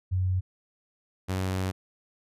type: tone pair in turn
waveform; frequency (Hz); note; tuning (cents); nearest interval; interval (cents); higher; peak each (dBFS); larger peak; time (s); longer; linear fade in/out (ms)
sine / sawtooth; 92.5 / 93.85; F#2 / F#2; 0 / +25; unison; 25; second; -23; neither; 0.11-0.41 / 1.28-1.72; second; 20
effects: resampled to 32000 Hz